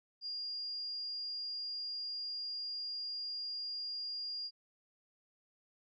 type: tone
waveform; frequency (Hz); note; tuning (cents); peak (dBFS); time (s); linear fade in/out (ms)
sine; 4822; D8; +45; -38; 0.21-4.51; 50
effects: none